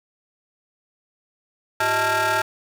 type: ring-modulated tone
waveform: 25% pulse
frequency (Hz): 246.9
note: B3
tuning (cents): 0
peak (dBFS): -12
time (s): 1.8-2.42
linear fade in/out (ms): 5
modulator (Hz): 1130
effects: none